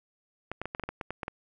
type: clicks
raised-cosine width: 0.5 ms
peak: -19 dBFS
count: 11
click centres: 0.516 / 0.616 / 0.656 / 0.749 / 0.797 / 0.837 / 0.89 / 1.012 / 1.106 / 1.232 / 1.281 s
effects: none